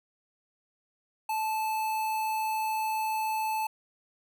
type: tone with notch filter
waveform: square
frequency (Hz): 873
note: A5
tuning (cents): -14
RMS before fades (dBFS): -30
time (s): 1.29-3.67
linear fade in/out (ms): 5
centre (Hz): 5300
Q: 1.4
effects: none